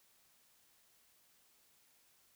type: silence
effects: white hiss -70 dBFS RMS until 2.35 s